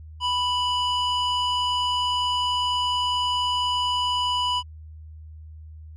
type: tone with band-pass filter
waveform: square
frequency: 987.8 Hz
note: B5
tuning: in tune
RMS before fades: -24 dBFS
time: 0.2-4.63 s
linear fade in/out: 50 ms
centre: 2300 Hz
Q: 2
effects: added 78 Hz sine -39 dBFS peak until 5.96 s + resampled to 24000 Hz